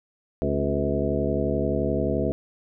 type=harmonic tone with a mistuned harmonic; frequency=71.5 Hz; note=D2; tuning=46 cents flat; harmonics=1 / 2 / 3 / 4 / 5 / 6 / 7 / 9; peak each=-30 / -30 / -30 / -30 / -30 / -30 / -30 / -30 dBFS; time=0.42-2.32 s; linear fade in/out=0 ms; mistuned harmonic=4; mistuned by=-74 cents; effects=none